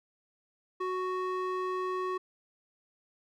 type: tone with band-pass filter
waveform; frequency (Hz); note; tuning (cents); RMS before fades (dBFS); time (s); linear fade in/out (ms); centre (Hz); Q
square; 370; F#4; 0; -33; 0.8-2.18; 10; 830; 2.4
effects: none